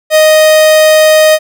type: tone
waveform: 45% pulse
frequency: 622.3 Hz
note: D#5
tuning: in tune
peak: -3 dBFS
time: 0.1-1.39 s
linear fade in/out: 50 ms
effects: none